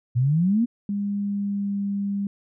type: exponential sweep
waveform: sine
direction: up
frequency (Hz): 116.54 to 246.9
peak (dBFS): -17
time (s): 0.15-0.66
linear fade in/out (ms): 20
type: tone with pitch glide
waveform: sine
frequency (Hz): 202.3 to 200.2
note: G#3 to G3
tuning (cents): -45 to +37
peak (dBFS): -23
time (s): 0.89-2.27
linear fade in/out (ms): 2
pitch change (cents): -18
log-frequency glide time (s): 1.19-1.78
effects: none